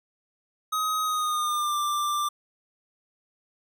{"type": "tone with pitch glide", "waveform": "square", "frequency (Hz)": [1260, 1182.4], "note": ["D#6", "D6"], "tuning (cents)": [21, 11], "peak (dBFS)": -25, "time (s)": [0.72, 2.29], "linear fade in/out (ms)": 10, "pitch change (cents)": -110, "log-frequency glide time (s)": [1.04, 1.77], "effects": []}